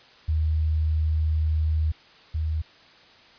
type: tone pair in turn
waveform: sine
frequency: 78.2 / 78.58 Hz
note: D#2 / D#2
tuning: +9 / +18 cents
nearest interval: unison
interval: 9 cents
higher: second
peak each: -20 / -23 dBFS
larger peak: first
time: 0.28-1.92 / 2.34-2.62 s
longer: first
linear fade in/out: 10 ms
effects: white hiss -52 dBFS RMS until 3.38 s + resampled to 11025 Hz